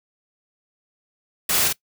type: noise with echo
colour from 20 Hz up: white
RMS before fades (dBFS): -21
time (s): 1.49-1.68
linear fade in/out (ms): 5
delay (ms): 48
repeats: 1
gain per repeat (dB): -2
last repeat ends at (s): 1.728
effects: noise-tail reverb RT60 0.1 s tail -21 dB re dry